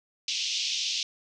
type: band-pass noise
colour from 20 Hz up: pink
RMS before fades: -30 dBFS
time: 0.28-1.03 s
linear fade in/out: 2 ms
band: 2700 to 6200 Hz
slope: 48 dB/octave
effects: none